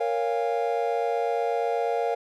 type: chord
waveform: triangle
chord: Bb minor seventh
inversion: none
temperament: equal with one note detuned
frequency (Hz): 466.2 / 554.4 / 698.5 / 814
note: Bb4 / Db5 / F5 / Ab5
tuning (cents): 0 / 0 / 0 / -35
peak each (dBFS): -25 / -29 / -26 / -30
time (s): 0-2.15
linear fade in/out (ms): 10
effects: none